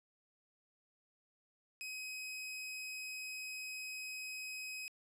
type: tone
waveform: sawtooth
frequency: 2531 Hz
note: D#7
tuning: 29 cents sharp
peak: -39 dBFS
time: 1.81-4.88 s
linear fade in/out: 0 ms
effects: low-pass 12000 Hz 12 dB/octave